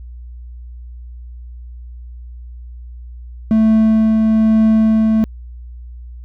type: tone with tremolo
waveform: triangle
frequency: 220 Hz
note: A3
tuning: in tune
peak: -6 dBFS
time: 3.51-5.24 s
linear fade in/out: 0 ms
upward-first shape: triangle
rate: 1.1 Hz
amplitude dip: 25%
effects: added 60 Hz sine -30 dBFS peak until 6.24 s

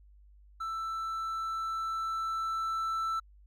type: tone with level ramp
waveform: triangle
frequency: 1327 Hz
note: E6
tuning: 11 cents sharp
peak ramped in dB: -31 to -27 dBFS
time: 0.6-3.2 s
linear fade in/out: 10 ms
effects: added 50 Hz sine -54 dBFS peak until 3.46 s + MP3 96 kbps

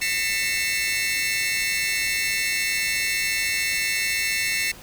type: tone cluster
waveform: sawtooth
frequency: 1801 / 1999 / 2106 / 2200 / 2670 Hz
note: A6 / B6 / C7 / C#7 / E7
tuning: +40 / +20 / +11 / -14 / +22 cents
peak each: -28 / -26 / -29 / -23 / -24 dBFS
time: 0.01-4.72 s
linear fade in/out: 10 ms
effects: pink hiss -44 dBFS RMS until 4.82 s

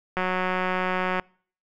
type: click train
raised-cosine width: 0.5 ms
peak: -11 dBFS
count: 190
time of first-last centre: 0.17-1.197 s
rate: 184 Hz
effects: noise-tail reverb RT60 0.5 s tail -26 dB re dry

